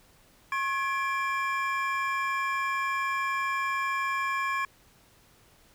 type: tone cluster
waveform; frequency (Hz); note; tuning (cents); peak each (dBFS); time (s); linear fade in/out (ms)
triangle; 1082 / 1688 / 2357; C#6 / G#6 / D7; -42 / +28 / +6; -27 / -31 / -32; 0.52-4.65; 2
effects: pink hiss -60 dBFS RMS until 5.74 s